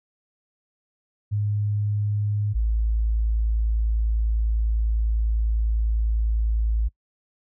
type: tone pair in turn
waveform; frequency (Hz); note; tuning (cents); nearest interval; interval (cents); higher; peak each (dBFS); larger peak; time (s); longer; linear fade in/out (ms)
sine; 103.83 / 55; G#2 / A1; 0 / 0; major seventh; 1100; first; -21 / -19; second; 1.31-2.54 / 2.54-6.89; second; 20
effects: noise-tail reverb RT60 0.1 s tail -24 dB re dry